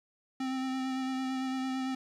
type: tone with vibrato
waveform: square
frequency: 261.6 Hz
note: C4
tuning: in tune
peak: -32 dBFS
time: 0.4-1.95 s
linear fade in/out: 5 ms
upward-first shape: sine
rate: 8.9 Hz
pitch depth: 17 cents each way
effects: low-pass 6000 Hz 12 dB/octave + 10-bit